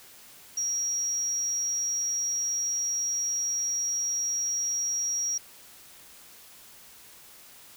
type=tone; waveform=sine; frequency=5670 Hz; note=F8; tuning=25 cents sharp; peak=-25 dBFS; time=0.57-5.38 s; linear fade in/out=5 ms; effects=tanh soft clip ceiling -22 dBFS + white hiss -51 dBFS RMS until 7.76 s